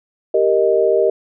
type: chord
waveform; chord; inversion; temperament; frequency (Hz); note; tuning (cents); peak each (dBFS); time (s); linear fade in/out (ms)
sine; Eb major; first; equal; 392 / 466.2 / 622.3; G4 / Bb4 / Eb5; 0 / 0 / 0; -16; 0.34-1.1; 5
effects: none